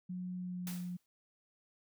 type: tone with pitch glide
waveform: sine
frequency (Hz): 181.4 to 178.28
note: F#3 to F3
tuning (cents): -34 to +36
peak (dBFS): -38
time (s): 0.09-0.97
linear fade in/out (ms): 10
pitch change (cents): -30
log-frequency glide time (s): 0.36-0.78
type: noise with exponential decay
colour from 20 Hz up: white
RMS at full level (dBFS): -43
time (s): 0.67-1.06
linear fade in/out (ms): 1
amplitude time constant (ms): 83
effects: none